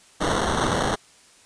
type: noise with sample-and-hold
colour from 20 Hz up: white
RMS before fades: -23 dBFS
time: 0.2-0.96 s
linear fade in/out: 20 ms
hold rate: 2450 Hz
effects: white hiss -53 dBFS RMS until 1.45 s + resampled to 22050 Hz